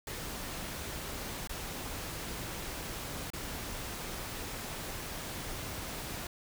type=noise with dropouts; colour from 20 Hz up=pink; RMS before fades=-40 dBFS; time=0.07-6.27 s; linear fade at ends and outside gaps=2 ms; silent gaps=1.474-1.494 / 3.303-3.334 s; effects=none

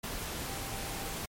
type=tone in noise; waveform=sine; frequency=784 Hz; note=G5; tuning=in tune; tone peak=-46 dBFS; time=0.46-1.14 s; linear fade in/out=10 ms; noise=pink; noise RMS=-38 dBFS; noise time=0.03-1.26 s; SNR=-11 dB; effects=MP3 64 kbps

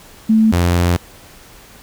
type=tone pair in turn; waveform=sine / sawtooth; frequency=220 / 87.31 Hz; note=A3 / F2; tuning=0 / 0 cents; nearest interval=octave + major third; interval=1600 cents; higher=first; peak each=-8 / -8 dBFS; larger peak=neither; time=0.29-0.52 / 0.52-0.97 s; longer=second; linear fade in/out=10 ms; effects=pink hiss -42 dBFS RMS until 1.82 s

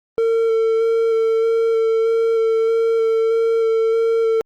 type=tone with vibrato; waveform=triangle; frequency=452.1 Hz; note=A4; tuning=47 cents sharp; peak=-12 dBFS; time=0.18-4.41 s; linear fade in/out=0 ms; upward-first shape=square; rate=1.6 Hz; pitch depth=11 cents each way; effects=Opus 32 kbps

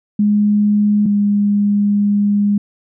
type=tone pair in turn; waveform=sine; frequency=207.7 / 204.4 Hz; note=G#3 / G#3; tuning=0 / -27 cents; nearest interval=unison; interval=27 cents; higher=first; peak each=-10 / -11 dBFS; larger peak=first; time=0.19-1.06 / 1.06-2.58 s; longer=second; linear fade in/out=5 ms; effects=none

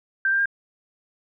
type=tone with pitch steps; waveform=sine; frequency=1568 / 1587.1 / 1606.5 Hz; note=G6 / G6 / G6; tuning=0 / +21 / +42 cents; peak=-18 dBFS; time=0.25-0.457 s; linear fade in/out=2 ms; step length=69 ms; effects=none

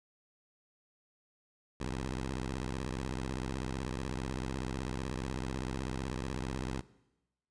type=tone with vibrato; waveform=10% pulse; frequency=64.5 Hz; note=C2; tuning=24 cents flat; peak=-27 dBFS; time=1.8-6.81 s; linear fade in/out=5 ms; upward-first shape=square; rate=16 Hz; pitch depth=190 cents each way; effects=noise-tail reverb RT60 1.0 s tail -20 dB re dry + resampled to 22050 Hz

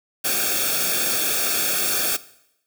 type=noise with comb filter; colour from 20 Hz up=white; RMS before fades=-22 dBFS; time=0.24-2.17 s; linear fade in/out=10 ms; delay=1 ms; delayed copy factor=-0.9; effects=noise-tail reverb RT60 0.8 s tail -18 dB re dry

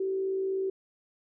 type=tone with frequency modulation; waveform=sine; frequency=383.2 Hz; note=G4; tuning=39 cents flat; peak=-27 dBFS; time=0-0.7 s; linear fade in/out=5 ms; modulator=56 Hz; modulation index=0.25; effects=none

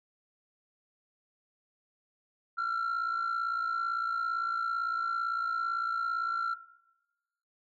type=tone pair together; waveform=sine; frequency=1349.2 / 1407 Hz; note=E6 / F6; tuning=+40 / +12 cents; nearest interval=minor second; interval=72 cents; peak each=-29 / -32 dBFS; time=2.57-6.55 s; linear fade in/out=20 ms; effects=noise-tail reverb RT60 1.0 s tail -17 dB re dry + tanh soft clip ceiling -26 dBFS

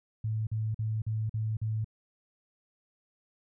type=tone bursts; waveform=sine; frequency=109.5 Hz; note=A2; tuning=8 cents flat; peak=-28 dBFS; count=6; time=0.24-1.845 s; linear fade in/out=5 ms; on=230 ms; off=45 ms; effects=none

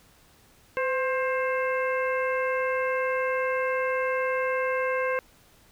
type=harmonic tone with a mistuned harmonic; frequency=530 Hz; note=C5; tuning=22 cents sharp; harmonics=1 / 2 / 3 / 4 / 5; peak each=-26 / -31 / -32 / -34 / -38 dBFS; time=0.77-5.19 s; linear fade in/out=0 ms; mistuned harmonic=1; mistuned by=-58 cents; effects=pink hiss -58 dBFS RMS until 5.71 s

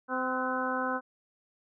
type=harmonic tone with a mistuned harmonic; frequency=257.6 Hz; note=C4; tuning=27 cents flat; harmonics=1 / 2 / 3 / 4 / 5 / 6; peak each=-35 / -35 / -37 / -35 / -36 / -35 dBFS; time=0.08-1.01 s; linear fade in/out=50 ms; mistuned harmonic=6; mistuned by=-47 cents; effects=none

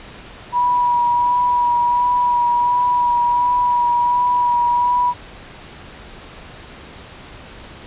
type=tone with vibrato; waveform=sine; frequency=971 Hz; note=B5; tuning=30 cents flat; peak=-13 dBFS; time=0.52-5.14 s; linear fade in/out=50 ms; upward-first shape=sine; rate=1.4 Hz; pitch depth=17 cents each way; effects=pink hiss -38 dBFS RMS until 7.86 s + resampled to 8000 Hz

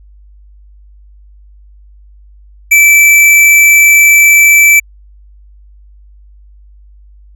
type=tone; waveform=square; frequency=2321 Hz; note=D7; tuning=21 cents flat; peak=-3 dBFS; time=2.71-4.8 s; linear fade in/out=10 ms; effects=added 50 Hz sine -36 dBFS peak until 7.35 s

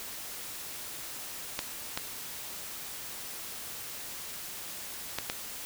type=clicks; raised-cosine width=0.2 ms; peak=-13 dBFS; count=4; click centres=1.591 / 1.975 / 5.186 / 5.299 s; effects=white hiss -41 dBFS RMS until 5.65 s

